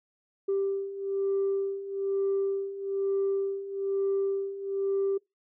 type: beating tone pair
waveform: sine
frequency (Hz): 392 / 393.1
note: G4 / G4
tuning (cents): 0 / +5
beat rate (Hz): 1.1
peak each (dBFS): -31 / -27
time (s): 0.48-5.18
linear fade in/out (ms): 10
effects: noise-tail reverb RT60 0.2 s tail -26 dB re dry + tanh soft clip ceiling -21 dBFS